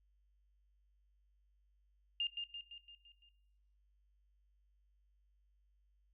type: tone with echo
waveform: sine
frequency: 2812 Hz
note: F7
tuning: 11 cents sharp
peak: -33 dBFS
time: 2.2-2.27 s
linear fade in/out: 2 ms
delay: 170 ms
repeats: 6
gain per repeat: -5 dB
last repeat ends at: 3.29 s
effects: noise-tail reverb RT60 1.0 s tail -21 dB re dry + added 50 Hz sine -70 dBFS peak until 6.13 s